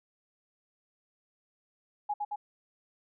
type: tone with echo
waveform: sine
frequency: 830 Hz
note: G#5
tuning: 1 cent flat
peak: -28 dBFS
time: 2.09-2.14 s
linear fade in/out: 10 ms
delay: 110 ms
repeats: 2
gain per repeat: -2 dB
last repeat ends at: 2.36 s
effects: none